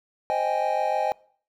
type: chord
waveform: triangle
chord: Ab major seventh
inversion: first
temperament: equal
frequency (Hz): 523.3 / 622.3 / 784 / 830.6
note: C5 / Eb5 / G5 / Ab5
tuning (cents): 0 / 0 / 0 / 0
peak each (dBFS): -29 / -25 / -25 / -25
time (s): 0.3-1.12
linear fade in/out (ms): 0
effects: noise-tail reverb RT60 0.5 s tail -23 dB re dry